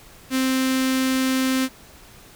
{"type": "tone with notch filter", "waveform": "sawtooth", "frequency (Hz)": 261.6, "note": "C4", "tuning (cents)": 0, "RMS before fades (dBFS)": -21, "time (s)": [0.3, 1.69], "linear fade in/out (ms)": 50, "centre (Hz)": 700, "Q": 0.67, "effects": ["pink hiss -47 dBFS RMS until 2.35 s"]}